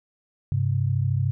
sine tone pair together, 100 / 133.48 Hz, G2 / C3, +35 / +35 cents, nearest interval perfect fourth, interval 500 cents, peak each -23 / -23 dBFS, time 0.52-1.31 s, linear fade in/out 0 ms, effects none

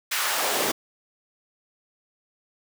pink noise with high-pass filter sweep, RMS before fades -25 dBFS, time 0.11-0.72 s, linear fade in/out 10 ms, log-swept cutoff 1700 to 280 Hz, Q 1.2, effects none

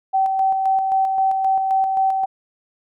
sine tone with tremolo, 769 Hz, G5, 33 cents flat, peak -14 dBFS, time 0.13-2.26 s, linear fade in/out 20 ms, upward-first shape square, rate 3.8 Hz, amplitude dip 35%, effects none

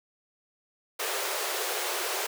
pink high-pass noise, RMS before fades -31 dBFS, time 0.99-2.27 s, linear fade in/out 10 ms, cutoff 360 Hz, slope 96 dB/octave, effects none

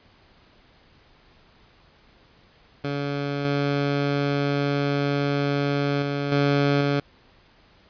15% pulse tone with level steps, 142.2 Hz, C#3, 45 cents sharp, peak -19 / -15 / -18 / -12 / -14 dBFS, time 2.84-7 s, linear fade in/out 5 ms, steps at 3.45 / 6.02 / 6.32 / 6.81 s, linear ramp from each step 2 ms, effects pink hiss -56 dBFS RMS until 7.89 s + resampled to 11025 Hz

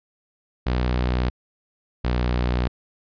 sawtooth tone pair in turn, 61.74 / 61.07 Hz, B1 / B1, 0 / -19 cents, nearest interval unison, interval 19 cents, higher first, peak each -16 dBFS, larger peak neither, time 0.66-1.3 / 2.04-2.68 s, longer neither, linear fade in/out 10 ms, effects resampled to 11025 Hz

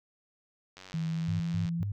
click train, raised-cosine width 0.2 ms, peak -30 dBFS, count 87, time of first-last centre 0.77-1.69 s, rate 93.5 Hz
sine tone with pitch glide, 162.2 to 168.21 Hz, E3 to E3, -28 to +35 cents, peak -29 dBFS, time 0.94-1.83 s, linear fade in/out 0 ms, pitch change +63 cents, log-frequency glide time 1.1-1.55 s
sine tone bursts, 101.3 Hz, G#2, 43 cents flat, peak -30 dBFS, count 3, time 1.28-1.92 s, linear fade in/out 5 ms, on 120 ms, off 140 ms
effects none

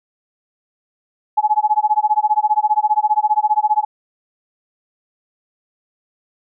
sine tone with tremolo, 850 Hz, G#5, 40 cents sharp, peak -9 dBFS, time 1.37-3.85 s, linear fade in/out 10 ms, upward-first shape sine, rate 15 Hz, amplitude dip 100%, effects none

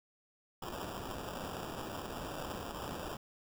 violet noise with sample-and-hold, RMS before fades -42 dBFS, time 0.62-3.17 s, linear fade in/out 5 ms, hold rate 2100 Hz, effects none

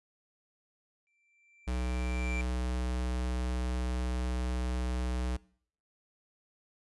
triangle tone with exponential growth, 2349 Hz, D7, in tune, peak -34 dBFS, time 1.07-2.41 s, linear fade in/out 0 ms, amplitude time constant 290 ms
square tone, 62 Hz, B1, 7 cents sharp, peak -31 dBFS, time 1.67-5.37 s, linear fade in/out 10 ms
effects noise-tail reverb RT60 0.6 s tail -23 dB re dry + resampled to 24000 Hz

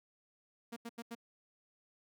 sawtooth tone bursts, 233.1 Hz, A#3, in tune, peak -38 dBFS, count 4, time 0.72-1.152 s, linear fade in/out 10 ms, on 45 ms, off 84 ms, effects none

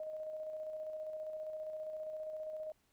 sine tone with tremolo, 622.3 Hz, D#5, in tune, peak -39 dBFS, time 0-2.72 s, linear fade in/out 2 ms, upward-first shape square, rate 15 Hz, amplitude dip 30%, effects pink hiss -75 dBFS RMS until 2.92 s

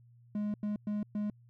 triangle tone bursts at uneven times, 208.5 Hz, G#3, 7 cents sharp, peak -29 dBFS, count 4, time 0.35-0.54 / 0.63-0.76 / 0.87-1.03 / 1.15-1.3 s, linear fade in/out 2 ms, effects added 119 Hz sine -57 dBFS peak until 1.49 s

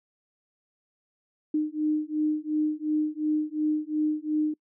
sine beating tone pair, 304.1 / 306.9 Hz, D#4 / D#4, -40 / -24 cents, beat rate 2.8 Hz, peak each -27 dBFS, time 1.54-4.54 s, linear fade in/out 5 ms, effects noise-tail reverb RT60 0.1 s tail -26 dB re dry

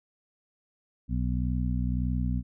harmonic tone, 61.74 Hz, B1, in tune, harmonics 1 / 2 / 3 / 4, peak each -28 / -31 / -33 / -34 dBFS, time 1.08-2.43 s, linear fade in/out 50 ms, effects none

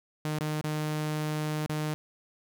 sawtooth tone with dropouts, 152.9 Hz, D#3, 30 cents flat, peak -25 dBFS, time 0.25-1.94 s, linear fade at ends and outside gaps 0 ms, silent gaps 0.387-0.409 / 0.612-0.641 / 1.662-1.695 s, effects none

